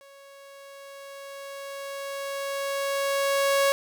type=tone with level ramp; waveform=sawtooth; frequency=554.4 Hz; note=C#5; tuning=in tune; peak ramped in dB=-45 to -15 dBFS; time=0.01-3.72 s; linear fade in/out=0 ms; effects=none